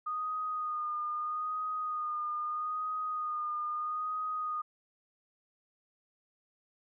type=tone with vibrato; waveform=sine; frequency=1232 Hz; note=D#6; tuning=17 cents flat; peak=-32 dBFS; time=0.06-4.62 s; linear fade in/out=10 ms; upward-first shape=sine; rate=0.78 Hz; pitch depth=28 cents each way; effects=none